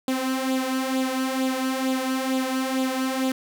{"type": "tone with flanger", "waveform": "sawtooth", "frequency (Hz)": 261.6, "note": "C4", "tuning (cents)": 0, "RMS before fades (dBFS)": -25, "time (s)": [0.08, 3.32], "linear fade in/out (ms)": 2, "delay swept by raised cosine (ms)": [0.26, 3.16], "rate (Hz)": 2.2, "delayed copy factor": 0.6, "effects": []}